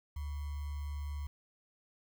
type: tone with sample-and-hold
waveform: sine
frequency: 72.7 Hz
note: D2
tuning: 17 cents flat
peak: -36 dBFS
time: 0.16-1.27 s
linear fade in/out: 5 ms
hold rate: 1050 Hz
effects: none